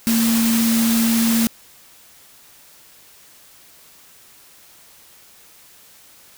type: tone in noise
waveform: sine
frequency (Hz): 228.5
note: A#3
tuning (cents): -34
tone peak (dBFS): -15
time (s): 0.07-1.47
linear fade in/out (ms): 0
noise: white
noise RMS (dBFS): -23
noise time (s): 0.07-1.47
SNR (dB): +5
effects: white hiss -48 dBFS RMS until 6.37 s